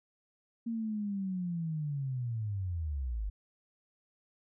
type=linear sweep; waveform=sine; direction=down; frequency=233.1 to 47.08 Hz; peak=-32 dBFS; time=0.66-3.3 s; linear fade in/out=10 ms; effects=none